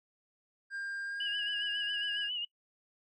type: tone with pitch glide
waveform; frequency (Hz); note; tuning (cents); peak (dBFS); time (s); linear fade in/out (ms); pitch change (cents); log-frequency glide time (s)
triangle; 1600 to 1651.6; G6 to G#6; +35 to -10; -34; 0.7-2.3; 50; +55; 1.05-1.37
type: tone with vibrato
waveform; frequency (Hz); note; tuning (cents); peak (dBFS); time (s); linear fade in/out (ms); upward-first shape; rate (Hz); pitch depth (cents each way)
sine; 2903; F#7; -34; -33; 1.2-2.45; 5; sine; 7.3; 59
effects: noise-tail reverb RT60 0.1 s tail -23 dB re dry + MP3 32 kbps